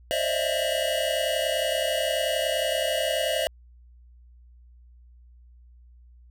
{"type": "tone cluster", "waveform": "square", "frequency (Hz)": [531, 598, 637, 668, 2887], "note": ["C5", "D5", "D#5", "E5", "F#7"], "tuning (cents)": [25, 31, 41, 23, -43], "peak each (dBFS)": -31, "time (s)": [0.11, 3.47], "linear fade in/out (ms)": 0, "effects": ["added 60 Hz sine -49 dBFS peak until 6.3 s"]}